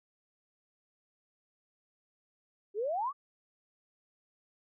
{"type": "exponential sweep", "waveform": "sine", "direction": "up", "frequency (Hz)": [385.7, 1200], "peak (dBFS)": -30, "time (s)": [2.74, 3.13], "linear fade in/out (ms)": 50, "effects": []}